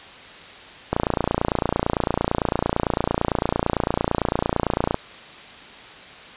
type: click train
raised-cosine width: 1 ms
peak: -5 dBFS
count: 117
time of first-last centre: 0.93-4.944 s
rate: 28.9 Hz
effects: white hiss -41 dBFS RMS until 6.36 s + resampled to 8000 Hz